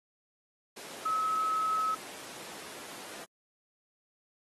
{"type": "tone in noise", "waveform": "sine", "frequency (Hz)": 1288, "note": "E6", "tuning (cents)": -41, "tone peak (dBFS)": -27, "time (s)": [1.05, 1.95], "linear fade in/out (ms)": 10, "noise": "pink", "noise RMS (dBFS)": -44, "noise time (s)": [0.76, 3.25], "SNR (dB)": 14, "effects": ["high-pass 300 Hz 12 dB/octave", "AAC 32 kbps"]}